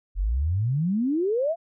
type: exponential sweep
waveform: sine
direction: up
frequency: 42.38 to 700 Hz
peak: -21 dBFS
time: 0.15-1.56 s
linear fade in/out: 50 ms
effects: none